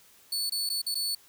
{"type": "tone with dropouts", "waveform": "sawtooth", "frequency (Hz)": 4448, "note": "C#8", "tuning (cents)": 5, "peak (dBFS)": -25, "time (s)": [0.32, 1.15], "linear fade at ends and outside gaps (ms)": 5, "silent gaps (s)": [[0.497, 0.52], [0.692, 0.699], [0.818, 0.864], [0.945, 0.953]], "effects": ["white hiss -58 dBFS RMS until 1.28 s"]}